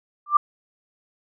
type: tone with exponential growth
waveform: sine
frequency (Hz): 1183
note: D6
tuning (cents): +12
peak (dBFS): -8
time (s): 0.26-0.37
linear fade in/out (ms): 5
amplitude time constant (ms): 23
effects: none